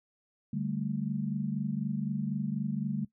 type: chord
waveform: sine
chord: D suspended fourth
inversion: none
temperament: equal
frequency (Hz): 146.83 / 196 / 220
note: D3 / G3 / A3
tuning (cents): 0 / 0 / 0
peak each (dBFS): -34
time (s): 0.53-3.05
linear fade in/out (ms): 5
effects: noise-tail reverb RT60 0.1 s tail -18 dB re dry